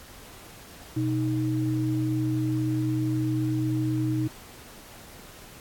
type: tone pair together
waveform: sine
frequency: 123.9 / 312.2 Hz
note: B2 / D#4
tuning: +6 / +6 cents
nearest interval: octave + major third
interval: 1600 cents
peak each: -26 dBFS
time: 0.96-4.28 s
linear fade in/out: 10 ms
effects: pink hiss -47 dBFS RMS until 5.6 s + AAC 64 kbps